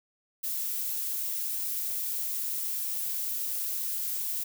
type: noise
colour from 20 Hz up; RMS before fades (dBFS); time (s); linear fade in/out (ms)
violet; -32; 0.43-4.44; 10
effects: none